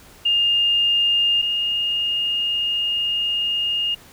sine tone pair in turn, 2820 / 2838 Hz, F7 / F7, +16 / +27 cents, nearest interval unison, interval 11 cents, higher second, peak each -15 / -19 dBFS, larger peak first, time 0.25-1.42 / 1.42-3.95 s, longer second, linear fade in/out 10 ms, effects pink hiss -47 dBFS RMS until 4.12 s

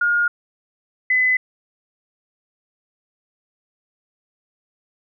sine tone pair in turn, 1425 / 2015 Hz, F6 / B6, +34 / +34 cents, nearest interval tritone, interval 600 cents, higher second, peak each -15 / -14 dBFS, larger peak second, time 0.01-0.28 / 1.1-1.37 s, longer neither, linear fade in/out 5 ms, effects none

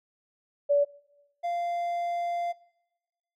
sine / triangle tone pair in turn, 574 / 693.5 Hz, D5 / F5, -40 / -12 cents, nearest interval minor third, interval 328 cents, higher second, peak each -19 / -25 dBFS, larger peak first, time 0.69-0.85 / 1.43-2.53 s, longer second, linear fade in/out 20 ms, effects noise-tail reverb RT60 1.0 s tail -23 dB re dry

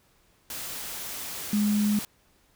sine tone in noise, 208.5 Hz, G#3, 7 cents sharp, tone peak -21 dBFS, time 1.53-1.99 s, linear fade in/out 2 ms, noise white, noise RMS -36 dBFS, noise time 0.5-2.05 s, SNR +12 dB, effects pink hiss -64 dBFS RMS until 2.55 s

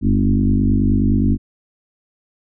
sine tone with frequency modulation, 151 Hz, D3, 48 cents sharp, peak -12 dBFS, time 0.01-1.38 s, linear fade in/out 50 ms, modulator 49.5 Hz, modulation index 2.8, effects none

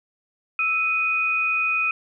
sine tone pair together, 1314.9 / 2489 Hz, E6 / D#7, -5 / 0 cents, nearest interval major seventh, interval 1105 cents, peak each -27 / -20 dBFS, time 0.59-1.91 s, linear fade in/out 2 ms, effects none

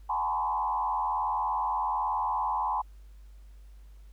sine tone with frequency modulation, 932.3 Hz, A#5, in tune, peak -26 dBFS, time 0.09-2.82 s, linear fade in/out 10 ms, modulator 81.3 Hz, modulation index 1.7, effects added 50 Hz sine -47 dBFS peak until 4.12 s + pink hiss -68 dBFS RMS until 4.12 s

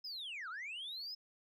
sine linear two-way sweep, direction down then up, 5200 to 1229 to 5200 Hz, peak -40 dBFS, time 0.04-1.15 s, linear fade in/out 10 ms, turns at 0.49 s, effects tanh soft clip ceiling -40 dBFS

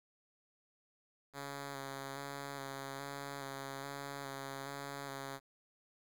5% pulse tone with vibrato, 138.59 Hz, C#3, in tune, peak -31 dBFS, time 1.33-5.4 s, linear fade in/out 50 ms, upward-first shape square, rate 1.2 Hz, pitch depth 19 cents each way, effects 11-bit

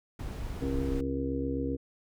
brown noise, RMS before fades -36 dBFS, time 0.19-1.01 s, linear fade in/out 5 ms
harmonic tone, 67.7 Hz, C#2, 40 cents flat, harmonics 1 / 2 / 4 / 5 / 6 / 7, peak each -36 / -39 / -32 / -40 / -42 / -36 dBFS, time 0.61-1.77 s, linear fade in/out 20 ms
effects none

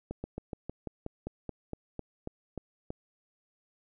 slowing click train, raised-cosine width 2 ms, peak -23 dBFS, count 14, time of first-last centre 0.11-2.904 s, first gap 130 ms, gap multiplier 1.08, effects none

